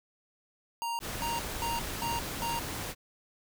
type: tone bursts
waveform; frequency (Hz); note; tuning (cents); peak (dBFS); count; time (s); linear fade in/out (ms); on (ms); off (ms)
square; 932.3; A#5; 0; -32; 5; 0.82-2.59; 0; 170; 230
type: noise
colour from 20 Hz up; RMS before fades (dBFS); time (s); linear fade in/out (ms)
pink; -37; 1-2.95; 50
effects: none